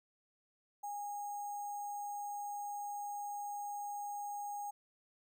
sine tone with sample-and-hold, 818 Hz, G#5, 26 cents flat, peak -39 dBFS, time 0.83-4.71 s, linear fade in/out 10 ms, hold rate 7350 Hz, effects none

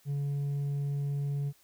triangle tone with hard clipping, 142 Hz, C#3, 42 cents sharp, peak -28 dBFS, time 0.05-1.53 s, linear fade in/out 50 ms, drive 1 dB, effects white hiss -64 dBFS RMS until 1.63 s

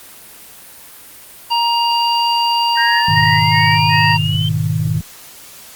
harmonic tone, 939 Hz, A#5, 12 cents sharp, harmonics 1 / 3 / 5, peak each -14 / -19 / -21 dBFS, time 1.5-4.18 s, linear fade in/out 20 ms
sine tone bursts, 1864.7 Hz, A#6, in tune, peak -15 dBFS, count 4, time 2.75-4.167 s, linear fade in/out 50 ms, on 280 ms, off 99 ms
sine exponential sweep, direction up, 1581 to 3136 Hz, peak -20 dBFS, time 2.77-4.49 s, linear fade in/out 5 ms
sine chord, G# minor, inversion none, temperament equal, 103.83 / 123.47 / 155.56 Hz, G#2 / B2 / D#3, 0 / 0 / 0 cents, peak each -19 / -21 / -17 dBFS, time 3.08-5.01 s, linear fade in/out 5 ms
effects white hiss -38 dBFS RMS until 5.75 s + Opus 32 kbps

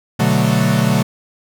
45% pulse chord, B minor seventh, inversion none, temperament equal, 123.47 / 146.83 / 185 / 220 Hz, B2 / D3 / F#3 / A3, 0 / 0 / 0 / 0 cents, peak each -18 dBFS, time 0.19-1.03 s, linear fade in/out 10 ms, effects none

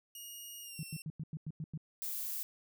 10% pulse tone with pitch glide, 2870 to 2709 Hz, F7 to E7, +47 to +47 cents, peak -38 dBFS, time 0.15-1.02 s, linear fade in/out 2 ms, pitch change -100 cents, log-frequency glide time 0.61-0.82 s
sine tone bursts, 155.56 Hz, D#3, in tune, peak -37 dBFS, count 8, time 0.79-1.776 s, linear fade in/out 2 ms, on 41 ms, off 94 ms
violet noise, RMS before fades -39 dBFS, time 2.02-2.43 s, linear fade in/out 0 ms
effects none

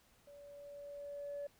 sine tone with level ramp, 573 Hz, D5, 43 cents flat, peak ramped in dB -54 to -38 dBFS, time 0.27-1.47 s, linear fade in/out 5 ms, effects tanh soft clip ceiling -37 dBFS + pink hiss -69 dBFS RMS until 1.59 s

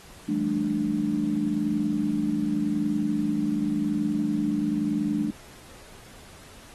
sine tone cluster, 165.6 / 195.8 / 216.7 / 296 Hz, E3 / G3 / A3 / D4, +8 / -2 / -26 / +14 cents, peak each -34 / -31 / -27 / -26 dBFS, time 0.28-5.31 s, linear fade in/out 10 ms, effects pink hiss -49 dBFS RMS until 6.74 s + AAC 32 kbps

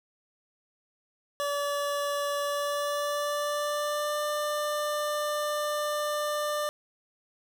25% pulse tone with pitch glide, 574 to 595.3 Hz, D5 to D5, -40 to +23 cents, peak -24 dBFS, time 1.4-6.69 s, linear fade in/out 0 ms, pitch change +63 cents, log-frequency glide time 2.41-4.21 s, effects none

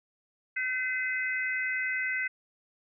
harmonic tone, 510 Hz, C5, 44 cents flat, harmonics 3 / 4 / 5, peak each -33 / -30 / -38 dBFS, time 0.56-2.28 s, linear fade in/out 10 ms, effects none

